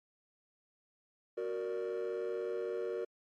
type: chord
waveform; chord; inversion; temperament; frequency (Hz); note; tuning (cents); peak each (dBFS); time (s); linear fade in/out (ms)
triangle; Gb augmented; none; equal; 370 / 466.2 / 587.3; Gb4 / Bb4 / D5; 0 / 0 / 0; -35 / -34 / -40; 1.37-3.05; 10
effects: tanh soft clip ceiling -29 dBFS + MP3 64 kbps